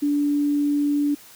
sine tone, 290.1 Hz, D4, 21 cents flat, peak -18 dBFS, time 0.02-1.15 s, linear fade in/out 10 ms, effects white hiss -47 dBFS RMS until 1.35 s

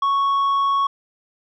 sine tone with tanh clipping, 1108.7 Hz, C#6, in tune, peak -17 dBFS, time 0.02-0.87 s, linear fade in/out 5 ms, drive 4 dB, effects none

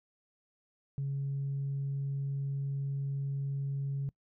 sine tone, 138.59 Hz, C#3, in tune, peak -30 dBFS, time 0.98-4.09 s, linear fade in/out 0 ms, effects noise-tail reverb RT60 0.1 s tail -25 dB re dry + tanh soft clip ceiling -28 dBFS

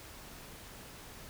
silence, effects pink hiss -50 dBFS RMS until 1.29 s

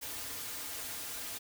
white noise with comb filter, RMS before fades -41 dBFS, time 0.01-1.39 s, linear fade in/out 20 ms, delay 5.3 ms, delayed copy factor -0.85, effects none

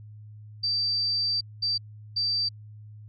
sine tone bursts at uneven times, 4661 Hz, D8, 14 cents flat, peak -23 dBFS, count 3, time 0.63-1.41 / 1.62-1.78 / 2.16-2.49 s, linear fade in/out 10 ms, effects added 106 Hz sine -42 dBFS peak until 3.08 s + MP3 64 kbps

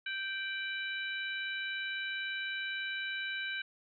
harmonic tone with a mistuned harmonic, 782 Hz, G5, 4 cents flat, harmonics 2 / 3 / 4 / 5, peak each -37 / -41 / -43 / -45 dBFS, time 0.06-3.62 s, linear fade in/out 5 ms, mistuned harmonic 4, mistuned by -78 cents, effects none

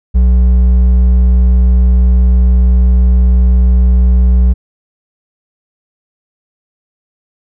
triangle tone with hard clipping, 61.5 Hz, B1, 7 cents flat, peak -6 dBFS, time 0.14-4.54 s, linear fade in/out 20 ms, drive 8 dB, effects none

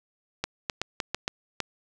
clicks, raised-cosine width 0.2 ms, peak -10 dBFS, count 7, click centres 0.44 / 0.698 / 0.816 / 1.002 / 1.146 / 1.279 / 1.603 s, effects none

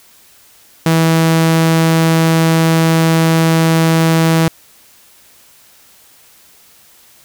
sawtooth tone, 162.9 Hz, E3, 20 cents flat, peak -5 dBFS, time 0.86-4.48 s, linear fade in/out 2 ms, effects white hiss -46 dBFS RMS until 7.24 s

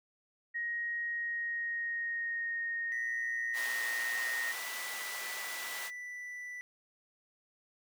sine tone with pitch glide, 1881 to 1856.2 Hz, A#6 to A#6, +15 to -8 cents, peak -33 dBFS, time 0.54-4.53 s, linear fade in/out 20 ms, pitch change -23 cents, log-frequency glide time 1.01-2.6 s
triangle tone, 1975.5 Hz, B6, in tune, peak -39 dBFS, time 2.92-6.61 s, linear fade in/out 0 ms
pink high-pass noise, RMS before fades -42 dBFS, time 3.53-5.91 s, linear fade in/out 50 ms, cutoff 880 Hz, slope 12 dB/octave
effects none

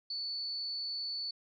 sine tone with amplitude modulation, 4465 Hz, C#8, 12 cents sharp, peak -33 dBFS, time 0.1-1.31 s, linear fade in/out 5 ms, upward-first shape sine, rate 243 Hz, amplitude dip 45%, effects none

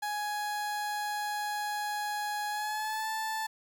30% pulse tone with pitch glide, 834 to 879 Hz, G#5 to A5, +7 to -2 cents, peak -29 dBFS, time 0.02-3.47 s, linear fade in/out 10 ms, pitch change +91 cents, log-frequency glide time 2.49-3.08 s, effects 10-bit

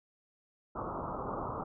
white low-pass noise, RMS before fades -38 dBFS, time 0.75-1.64 s, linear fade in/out 10 ms, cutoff 1300 Hz, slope 96 dB/octave, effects none

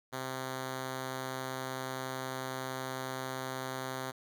5% pulse tone, 130.81 Hz, C3, in tune, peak -25 dBFS, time 0.12-4.12 s, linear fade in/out 20 ms, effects none

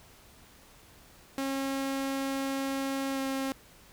sawtooth tone with pitch glide, 271.4 to 268.7 Hz, C#4 to C4, -36 to +46 cents, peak -26 dBFS, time 1.38-3.52 s, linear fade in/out 0 ms, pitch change -18 cents, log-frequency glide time 3.13-3.19 s, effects pink hiss -56 dBFS RMS until 3.92 s

